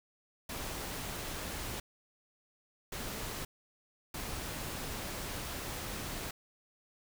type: noise bursts at uneven times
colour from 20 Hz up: pink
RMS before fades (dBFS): -40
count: 3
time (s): 0.49-1.8 / 2.92-3.45 / 4.14-6.31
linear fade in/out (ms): 5
effects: none